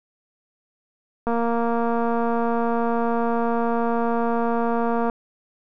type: click train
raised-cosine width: 1 ms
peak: -11 dBFS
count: 893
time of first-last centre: 1.27-5.098 s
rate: 233 Hz
effects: none